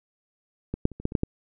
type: clicks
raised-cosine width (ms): 3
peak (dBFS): -16 / -7 / -28 / -26 / -11 / -23 / -9 / -11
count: 8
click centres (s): 0.74 / 0.854 / 0.917 / 1 / 1.054 / 1.121 / 1.152 / 1.234
effects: none